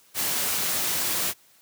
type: noise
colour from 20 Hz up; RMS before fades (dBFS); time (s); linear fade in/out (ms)
white; -26; 0.14-1.34; 50
effects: white hiss -58 dBFS RMS until 1.61 s + high-pass 80 Hz 12 dB/octave